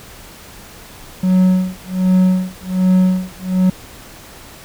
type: tone with tremolo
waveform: triangle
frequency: 185 Hz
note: F#3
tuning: in tune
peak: -6 dBFS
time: 1.23-3.7 s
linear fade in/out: 5 ms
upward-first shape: sine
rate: 1.3 Hz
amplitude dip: 100%
effects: pink hiss -38 dBFS RMS until 4.64 s